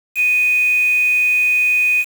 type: tone with quantisation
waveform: sine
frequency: 2489 Hz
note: D#7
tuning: in tune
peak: -12 dBFS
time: 0.15-2.05 s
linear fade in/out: 50 ms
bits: 5
effects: none